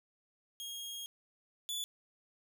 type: tone pair in turn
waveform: sawtooth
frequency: 3261 / 3455 Hz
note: G#7 / A7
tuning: -32 / -32 cents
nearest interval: minor second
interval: 100 cents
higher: second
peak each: -38 / -33 dBFS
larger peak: second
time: 0.6-1.06 / 1.69-1.84 s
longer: first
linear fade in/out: 0 ms
effects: none